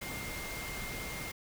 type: tone in noise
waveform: sine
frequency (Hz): 2114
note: C7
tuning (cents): +17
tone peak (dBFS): -43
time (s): 0.01-1.32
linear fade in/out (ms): 10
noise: pink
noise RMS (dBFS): -41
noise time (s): 0.01-1.32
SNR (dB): -5
effects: none